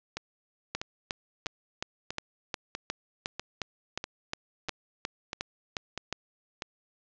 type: two click trains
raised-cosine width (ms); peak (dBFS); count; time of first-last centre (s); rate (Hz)
0.2; -17 / -14; 11 / 16; 0.17-6.622 / 0.75-6.126; 1.55 / 2.79
effects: resampled to 16000 Hz + 9-bit